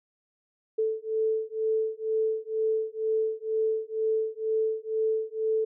sine beating tone pair, 438.8 / 440.9 Hz, A4 / A4, -5 / +4 cents, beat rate 2.1 Hz, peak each -28 dBFS, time 0.78-5.65 s, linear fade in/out 10 ms, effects none

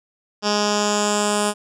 10% pulse tone with low-pass filter sweep, 207.7 Hz, G#3, in tune, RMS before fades -20 dBFS, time 0.42-1.54 s, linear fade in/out 50 ms, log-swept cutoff 5400 to 9100 Hz, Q 4, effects none

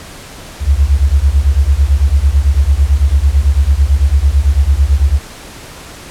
sine beating tone pair, 65.41 / 74.41 Hz, C2 / D2, 0 / +23 cents, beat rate 9 Hz, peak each -10 dBFS, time 0.6-5.2 s, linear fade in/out 50 ms, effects pink hiss -32 dBFS RMS until 6.1 s + low-pass 11000 Hz 12 dB/octave

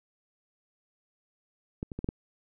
clicks, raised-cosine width 3 ms, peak -20 / -25 / -22 / -18 / -16 dBFS, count 5, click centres 1.829 / 1.918 / 1.99 / 2.044 / 2.089 s, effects none

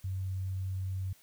sine tone, 94.5 Hz, F#2, 37 cents sharp, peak -32 dBFS, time 0.04-1.13 s, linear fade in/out 5 ms, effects white hiss -62 dBFS RMS until 1.22 s

